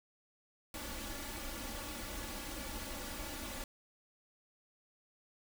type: noise with comb filter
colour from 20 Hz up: pink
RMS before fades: -43 dBFS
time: 0.74-3.64 s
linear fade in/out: 2 ms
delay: 3.5 ms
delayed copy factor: +1
effects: none